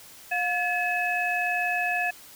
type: tone cluster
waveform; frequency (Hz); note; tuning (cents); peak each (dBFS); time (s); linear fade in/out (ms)
sine; 714 / 1713 / 2575; F5 / A6 / E7; +38 / -47 / -41; -28; 0.31-2.11; 10
effects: white hiss -48 dBFS RMS until 2.35 s